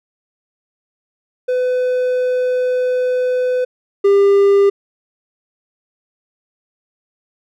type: tone pair in turn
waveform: triangle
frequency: 503 / 399.2 Hz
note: B4 / G4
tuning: +32 / +32 cents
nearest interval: major third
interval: 400 cents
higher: first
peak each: -12 / -6 dBFS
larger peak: second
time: 1.48-3.65 / 4.04-4.7 s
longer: first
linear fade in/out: 10 ms
effects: none